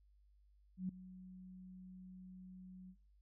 sine tone with ADSR envelope, 184.9 Hz, F#3, 1 cent flat, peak -35 dBFS, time 0.77-2.96 s, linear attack 120 ms, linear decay 4 ms, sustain -16 dB, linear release 66 ms, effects noise-tail reverb RT60 0.3 s tail -22 dB re dry + added 50 Hz sine -66 dBFS peak until 3.21 s

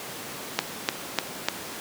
click train, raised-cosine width 0.2 ms, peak -3 dBFS, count 4, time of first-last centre 0.59-1.486 s, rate 3.35 Hz, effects pink hiss -36 dBFS RMS until 1.8 s + high-pass 200 Hz 12 dB/octave

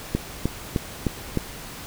click train, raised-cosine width 3 ms, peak -8 dBFS, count 5, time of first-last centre 0.15-1.373 s, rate 3.27 Hz, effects pink hiss -38 dBFS RMS until 1.86 s

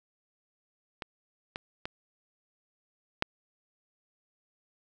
clicks, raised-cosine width 0.3 ms, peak -20 / -19 / -19 / -9 dBFS, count 4, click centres 1.022 / 1.559 / 1.855 / 3.224 s, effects none

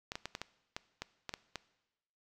clicks, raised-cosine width 0.2 ms, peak -21 dBFS, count 10, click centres 0.119 / 0.155 / 0.256 / 0.351 / 0.416 / 0.765 / 1.02 / 1.293 / 1.339 / 1.557 s, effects noise-tail reverb RT60 1.0 s tail -19 dB re dry

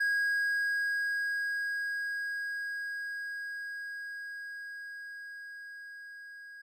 triangle tone with level ramp, 1642 Hz, G#6, 20 cents flat, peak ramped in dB -24 to -44 dBFS, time 0-6.62 s, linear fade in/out 10 ms, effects none

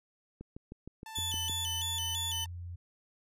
click train, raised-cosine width 3 ms, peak -31 dBFS, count 8, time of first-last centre 0.41-1.497 s, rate 6.44 Hz
sawtooth tone with pitch glide, 884 to 902.6 Hz, A5 to A5, +8 to +44 cents, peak -40 dBFS, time 1.06-2.46 s, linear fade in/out 2 ms, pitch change +36 cents, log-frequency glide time 1.24-2.1 s
sawtooth tone with vibrato, 3232 Hz, G#7, 48 cents flat, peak -30 dBFS, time 1.15-2.45 s, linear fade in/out 10 ms, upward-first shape square, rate 3 Hz, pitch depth 120 cents each way
sine tone, 87.31 Hz, F2, in tune, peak -39 dBFS, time 1.17-2.76 s, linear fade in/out 10 ms
effects resampled to 32000 Hz

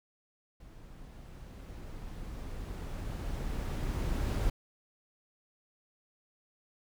brown noise with level ramp, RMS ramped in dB -51 to -30 dBFS, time 0.6-4.5 s, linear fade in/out 5 ms, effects none

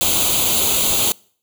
white noise with comb filter, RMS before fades -17 dBFS, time 0.01-1.12 s, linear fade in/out 0 ms, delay 0.28 ms, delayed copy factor +0.8, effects noise-tail reverb RT60 0.5 s tail -25 dB re dry

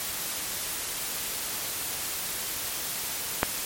click, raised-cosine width 0.5 ms, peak -5 dBFS, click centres 3.431 s, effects white hiss -32 dBFS RMS until 3.65 s + MP3 64 kbps

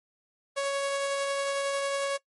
sawtooth tone with tremolo, 556 Hz, C#5, 5 cents sharp, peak -22 dBFS, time 0.56-2.18 s, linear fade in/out 20 ms, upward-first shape triangle, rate 11 Hz, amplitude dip 25%, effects noise-tail reverb RT60 0.1 s tail -21 dB re dry + MP3 48 kbps

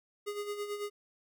square tone with tremolo, 412.1 Hz, G#4, 13 cents flat, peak -34 dBFS, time 0.26-0.9 s, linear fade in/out 20 ms, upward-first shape sine, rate 9.1 Hz, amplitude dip 60%, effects none

